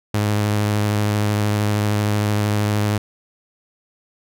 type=tone with vibrato; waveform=sawtooth; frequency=104.5 Hz; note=G#2; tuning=11 cents sharp; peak=-13 dBFS; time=0.14-2.98 s; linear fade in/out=5 ms; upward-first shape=triangle; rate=13 Hz; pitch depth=22 cents each way; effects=none